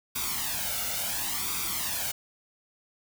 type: noise with flanger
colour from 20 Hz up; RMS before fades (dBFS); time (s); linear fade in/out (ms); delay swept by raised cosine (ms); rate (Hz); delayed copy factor
white; -31; 0.15-2.12; 10; 0.84 to 1.42; 0.71; +0.75
effects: none